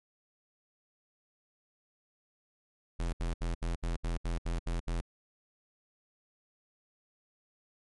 square tone bursts, 42.39 Hz, E1, 49 cents sharp, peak -31 dBFS, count 10, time 2.99-5.011 s, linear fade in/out 10 ms, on 140 ms, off 69 ms, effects MP3 48 kbps

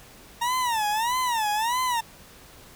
40% pulse tone with vibrato, 923 Hz, A#5, 17 cents flat, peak -22 dBFS, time 0.41-2.01 s, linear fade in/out 10 ms, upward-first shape sine, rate 1.6 Hz, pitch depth 180 cents each way, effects pink hiss -49 dBFS RMS until 2.75 s

